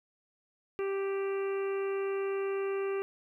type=harmonic tone; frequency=392 Hz; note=G4; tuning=in tune; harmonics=1 / 2 / 3 / 4 / 5 / 6 / 7; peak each=-30 / -48 / -43 / -49 / -50 / -49 / -49 dBFS; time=0.79-3.02 s; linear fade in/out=0 ms; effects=12-bit